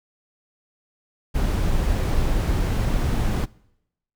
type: noise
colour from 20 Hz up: brown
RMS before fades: -21 dBFS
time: 1.34-3.46 s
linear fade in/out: 20 ms
effects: noise-tail reverb RT60 0.8 s tail -23 dB re dry